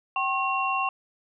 sine tone cluster, 771 / 1078 / 2744 Hz, G5 / C#6 / F7, -29 / -49 / -31 cents, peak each -29 / -26 / -29 dBFS, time 0.16-0.89 s, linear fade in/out 2 ms, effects none

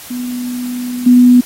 sine tone with level steps, 246.9 Hz, B3, in tune, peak -18 / -3 dBFS, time 0.1-1.41 s, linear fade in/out 10 ms, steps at 1.06 s, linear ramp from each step 10 ms, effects white hiss -33 dBFS RMS until 1.45 s + AAC 48 kbps

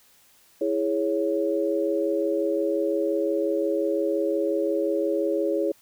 sine chord, C# minor, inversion first, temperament equal, 329.6 / 415.3 / 554.4 Hz, E4 / G#4 / C#5, 0 / 0 / 0 cents, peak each -26 dBFS, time 0.61-5.72 s, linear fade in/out 5 ms, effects white hiss -58 dBFS RMS until 5.81 s

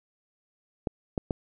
clicks, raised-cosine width 2 ms, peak -14 dBFS, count 3, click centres 0.872 / 1.178 / 1.308 s, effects none

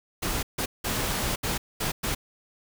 pink noise bursts at uneven times, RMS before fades -28 dBFS, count 6, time 0.22-0.43 / 0.58-0.66 / 0.84-1.36 / 1.43-1.58 / 1.8-1.92 / 2.03-2.15 s, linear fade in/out 10 ms, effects none

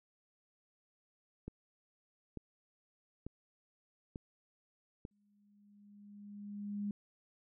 click train, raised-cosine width 3 ms, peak -30 dBFS, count 5, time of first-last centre 1.48-5.051 s, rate 1.12 Hz
sine tone with exponential growth, 204.5 Hz, G#3, 26 cents flat, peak -34 dBFS, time 5.11-6.91 s, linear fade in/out 2 ms, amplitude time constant 390 ms
effects none

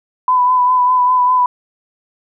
sine tone with vibrato, 1000 Hz, B5, 21 cents sharp, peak -9 dBFS, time 0.28-1.46 s, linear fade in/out 2 ms, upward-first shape sine, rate 5 Hz, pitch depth 24 cents each way, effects none

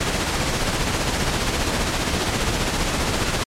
pink noise with tremolo, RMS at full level -20 dBFS, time 0-3.44 s, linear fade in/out 10 ms, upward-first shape sine, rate 15 Hz, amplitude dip 35%, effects low-pass 8000 Hz 12 dB/octave + MP3 96 kbps

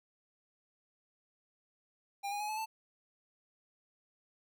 square tone with pitch steps, 801 / 820.7 / 840.8 / 861.5 / 882.6 Hz, G5 / G#5 / G#5 / A5 / A5, +37 / -21 / +21 / -37 / +5 cents, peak -36 dBFS, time 2.23-2.66 s, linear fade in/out 20 ms, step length 86 ms, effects none

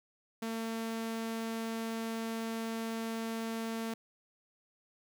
sawtooth tone, 226 Hz, A3, 47 cents sharp, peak -31 dBFS, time 0.42-3.94 s, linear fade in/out 5 ms, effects none

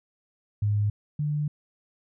sine tone pair in turn, 103.83 / 148.67 Hz, G#2 / D3, 0 / +22 cents, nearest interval tritone, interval 622 cents, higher second, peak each -21 / -24 dBFS, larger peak first, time 0.62-0.9 / 1.19-1.48 s, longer second, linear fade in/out 5 ms, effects none

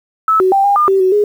sine tone with pitch steps, 1303 / 374.2 / 785 / 806 / 1208 / 386.9 / 373.7 / 415 Hz, E6 / F#4 / G5 / G5 / D6 / G4 / F#4 / G#4, -20 / +20 / +2 / +48 / +48 / -23 / +17 / -1 cents, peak -8 dBFS, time 0.28-1.24 s, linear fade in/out 2 ms, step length 120 ms, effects 7-bit

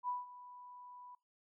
sine tone with ADSR envelope, 987.8 Hz, B5, in tune, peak -34 dBFS, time 0.03-1.15 s, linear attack 54 ms, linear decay 170 ms, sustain -17 dB, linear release 4 ms, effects noise-tail reverb RT60 0.3 s tail -22 dB re dry

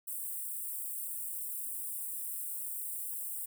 white high-pass noise, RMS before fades -39 dBFS, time 0.07-3.46 s, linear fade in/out 10 ms, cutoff 8000 Hz, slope 96 dB/octave, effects none

